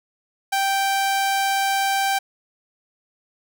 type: tone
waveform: sawtooth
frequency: 783 Hz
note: G5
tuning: 2 cents flat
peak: -15 dBFS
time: 0.52-2.19 s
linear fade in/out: 10 ms
effects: none